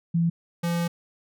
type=tone pair in turn; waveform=sine / square; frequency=168.1 / 170.94 Hz; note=E3 / F3; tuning=+34 / -37 cents; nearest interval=unison; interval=29 cents; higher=second; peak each=-19 / -24 dBFS; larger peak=first; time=0.14-0.3 / 0.63-0.88 s; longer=second; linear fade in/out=10 ms; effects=none